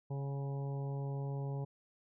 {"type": "harmonic tone with a mistuned harmonic", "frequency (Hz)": 138.7, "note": "C#3", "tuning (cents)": 1, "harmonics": [1, 2, 3, 4, 5, 6, 7], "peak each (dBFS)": [-36, -52, -47, -51, -56, -53, -57], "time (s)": [0.1, 1.65], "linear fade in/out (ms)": 10, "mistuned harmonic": 5, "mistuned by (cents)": 31, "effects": []}